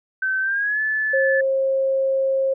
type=tone with pitch glide; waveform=sine; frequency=1538 to 1736.3 Hz; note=G6 to A6; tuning=-33 to -23 cents; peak=-19 dBFS; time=0.22-1.41 s; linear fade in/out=5 ms; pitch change=+210 cents; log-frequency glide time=0.41-0.81 s
type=tone; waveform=sine; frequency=536 Hz; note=C5; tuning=42 cents sharp; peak=-17 dBFS; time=1.13-2.54 s; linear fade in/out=10 ms
effects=none